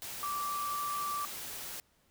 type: tone in noise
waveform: sine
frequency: 1166 Hz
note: D6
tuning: 13 cents flat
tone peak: -33 dBFS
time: 0.23-1.25 s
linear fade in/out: 0 ms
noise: white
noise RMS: -42 dBFS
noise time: 0.02-1.8 s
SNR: +6 dB
effects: pink hiss -70 dBFS RMS until 2.1 s